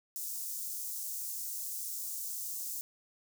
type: high-pass noise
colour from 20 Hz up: white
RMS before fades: -39 dBFS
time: 0.16-2.81 s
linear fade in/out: 0 ms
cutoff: 6000 Hz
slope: 24 dB/octave
effects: none